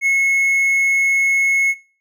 triangle tone, 2182 Hz, C#7, 28 cents flat, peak -11 dBFS, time 0.01-1.75 s, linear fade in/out 50 ms, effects noise-tail reverb RT60 0.4 s tail -22 dB re dry

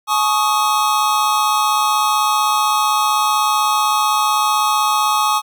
square chord, Ab suspended fourth, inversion none, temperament equal with one note detuned, 849.5 / 1108.7 / 1244.5 Hz, Ab5 / Db6 / Eb6, +39 / 0 / 0 cents, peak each -19 dBFS, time 0.07-5.42 s, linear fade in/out 50 ms, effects none

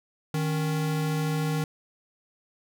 square tone pair together, 155.56 / 277.2 Hz, D#3 / C#4, 0 / 0 cents, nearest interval minor seventh, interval 1000 cents, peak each -26 / -35 dBFS, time 0.34-1.64 s, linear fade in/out 2 ms, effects none

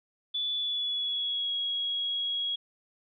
sine tone with pitch glide, 3461 to 3314 Hz, A7 to G#7, -29 to -4 cents, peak -28 dBFS, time 0.34-2.56 s, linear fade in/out 10 ms, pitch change -75 cents, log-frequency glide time 0.53-1.52 s, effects none

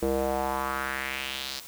square tone with band-pass filter sweep, 66.9 Hz, C2, 39 cents sharp, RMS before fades -30 dBFS, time 0.02-1.6 s, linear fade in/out 5 ms, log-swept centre 420 to 4800 Hz, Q 2.6, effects white hiss -45 dBFS RMS until 1.67 s

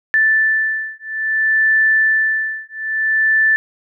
sine beating tone pair, 1760 / 1760.59 Hz, A6 / A6, 0 / +1 cents, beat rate 0.59 Hz, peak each -16 dBFS, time 0.14-3.56 s, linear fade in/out 0 ms, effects none

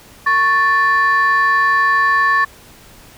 sine tone pair together, 1107.9 / 1760 Hz, C#6 / A6, -1 / 0 cents, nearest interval minor sixth, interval 801 cents, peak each -12 dBFS, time 0.26-2.45 s, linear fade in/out 10 ms, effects tanh soft clip ceiling -7 dBFS + pink hiss -43 dBFS RMS until 3.17 s

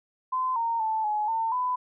sine tone with pitch steps, 1026 / 922 / 879 / 845 / 902 / 1001 Hz, C6 / A#5 / A5 / G#5 / A5 / B5, -34 / -19 / -2 / +30 / +43 / +23 cents, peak -24 dBFS, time 0.32-1.76 s, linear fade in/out 10 ms, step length 240 ms, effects none

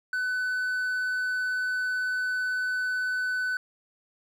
triangle tone, 1503 Hz, F#6, 27 cents sharp, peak -24 dBFS, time 0.13-3.57 s, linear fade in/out 2 ms, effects none

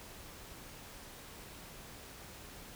silence, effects pink hiss -51 dBFS RMS until 2.75 s

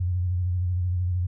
sine tone with vibrato, 89.7 Hz, F2, 47 cents sharp, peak -22 dBFS, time 0-1.27 s, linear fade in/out 10 ms, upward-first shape square, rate 13 Hz, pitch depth 41 cents each way, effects none

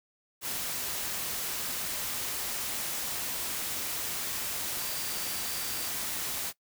sine tone in noise, 4699 Hz, D8, in tune, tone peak -44 dBFS, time 4.75-5.92 s, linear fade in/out 50 ms, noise white, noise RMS -34 dBFS, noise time 0.41-6.53 s, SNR -13 dB, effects noise-tail reverb RT60 0.1 s tail -20 dB re dry

